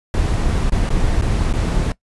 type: noise with dropouts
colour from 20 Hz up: brown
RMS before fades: -17 dBFS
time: 0.14-1.92 s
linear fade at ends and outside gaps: 1 ms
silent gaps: 0.697-0.721 / 0.891-0.903 / 1.213-1.221 / 1.528-1.537 s
effects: noise-tail reverb RT60 0.1 s tail -19 dB re dry + resampled to 24000 Hz